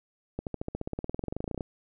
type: accelerating click train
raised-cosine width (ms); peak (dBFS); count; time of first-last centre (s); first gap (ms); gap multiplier
2; -19; 25; 0.39-1.608; 78; 0.96
effects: none